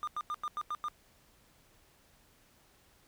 triangle tone bursts, 1208 Hz, D6, 48 cents sharp, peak -31 dBFS, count 7, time 0.03-0.884 s, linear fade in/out 0 ms, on 44 ms, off 91 ms, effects pink hiss -65 dBFS RMS until 3.07 s

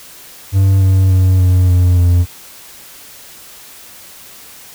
triangle tone with pitch steps, 96.6 / 94.78 / 92.99 / 91.23 / 89.51 / 87.82 Hz, G2 / F#2 / F#2 / F#2 / F2 / F2, -25 / +42 / +9 / -24 / +43 / +10 cents, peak -5 dBFS, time 0.52-2.26 s, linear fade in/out 50 ms, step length 290 ms, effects white hiss -37 dBFS RMS until 4.74 s

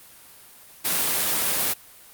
white high-pass noise, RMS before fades -23 dBFS, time 0.84-1.74 s, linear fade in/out 20 ms, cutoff 110 Hz, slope 12 dB/octave, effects white hiss -48 dBFS RMS until 2.13 s + Opus 32 kbps

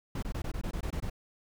brown noise bursts, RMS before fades -34 dBFS, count 10, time 0.15-1.099 s, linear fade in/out 5 ms, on 76 ms, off 21 ms, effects none

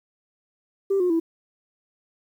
sine tone with pitch steps, 392 / 359.5 / 329.6 Hz, G4 / F#4 / E4, 0 / -50 / 0 cents, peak -17 dBFS, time 0.9-1.2 s, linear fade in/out 10 ms, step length 100 ms, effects tanh soft clip ceiling -15 dBFS + 9-bit

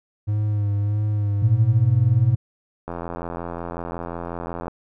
triangle tone with vibrato, 103.83 Hz, G#2, in tune, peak -17 dBFS, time 0.27-2.36 s, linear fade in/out 20 ms, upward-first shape sine, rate 1.6 Hz, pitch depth 35 cents each way
sine tone with pitch glide, 116.54 to 123.18 Hz, A#2 to B2, 0 to -4 cents, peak -16 dBFS, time 1.42-2.35 s, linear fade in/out 5 ms, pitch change +96 cents, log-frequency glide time 1.58-1.9 s
click train, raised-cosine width 1 ms, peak -16 dBFS, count 155, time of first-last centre 2.88-4.681 s, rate 85.5 Hz
effects none

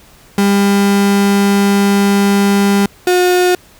35% pulse tone pair in turn, 200 / 360.7 Hz, G3 / F#4, +35 / -44 cents, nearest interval minor seventh, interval 1021 cents, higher second, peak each -7 dBFS, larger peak neither, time 0.38-2.86 / 3.07-3.55 s, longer first, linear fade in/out 2 ms, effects pink hiss -44 dBFS RMS until 3.79 s

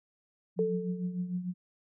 sine tone with tremolo, 180 Hz, F#3, 47 cents flat, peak -28 dBFS, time 0.56-1.54 s, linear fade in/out 50 ms, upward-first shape triangle, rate 6.6 Hz, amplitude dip 75%
sine tone with exponential decay, 440 Hz, A4, in tune, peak -24 dBFS, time 0.59-1.38 s, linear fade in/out 1 ms, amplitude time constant 170 ms
effects none

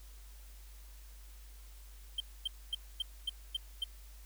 triangle tone bursts, 3136 Hz, G7, in tune, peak -30 dBFS, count 7, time 2.18-3.841 s, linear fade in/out 5 ms, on 23 ms, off 250 ms, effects added 50 Hz sine -50 dBFS peak until 4.25 s + white hiss -61 dBFS RMS until 4.25 s

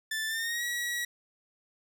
sawtooth tone with pitch glide, 1761 to 1920.4 Hz, A6 to B6, +1 to -49 cents, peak -27 dBFS, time 0.11-1.05 s, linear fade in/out 5 ms, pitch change +150 cents, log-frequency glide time 0.27-0.64 s, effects none

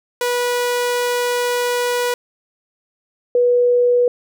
sawtooth / sine tone pair in turn, 488.1 / 488.1 Hz, B4 / B4, -20 / -20 cents, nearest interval unison, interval 0 cents, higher neither, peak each -13 / -11 dBFS, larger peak second, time 0.21-2.14 / 3.35-4.08 s, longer first, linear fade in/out 2 ms, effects none

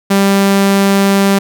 sawtooth tone, 197.2 Hz, G3, 11 cents sharp, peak -4 dBFS, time 0.1-1.39 s, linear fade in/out 10 ms, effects none

